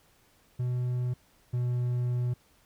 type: tone pair in turn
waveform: triangle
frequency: 124.1 / 122.89 Hz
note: B2 / B2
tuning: +9 / -8 cents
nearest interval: unison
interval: 17 cents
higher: first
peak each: -25 / -24 dBFS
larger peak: second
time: 0.59-1.14 / 1.53-2.34 s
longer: second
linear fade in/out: 10 ms
effects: pink hiss -64 dBFS RMS until 2.65 s